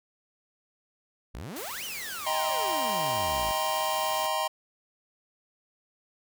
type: exponential two-way sweep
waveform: sawtooth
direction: up then down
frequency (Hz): 44.78 to 3136 to 44.78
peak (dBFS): -33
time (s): 1.34-3.52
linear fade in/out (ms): 10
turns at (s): 1.84
type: noise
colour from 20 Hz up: white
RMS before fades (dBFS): -40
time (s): 1.56-4.27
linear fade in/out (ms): 5
type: chord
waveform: square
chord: C minor seventh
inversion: first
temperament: just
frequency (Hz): 627.9 / 784.9 / 941.9 / 1046.5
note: Eb5 / G5 / Bb5 / C6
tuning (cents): +16 / +2 / +18 / 0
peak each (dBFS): -33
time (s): 2.26-4.48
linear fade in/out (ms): 10
effects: none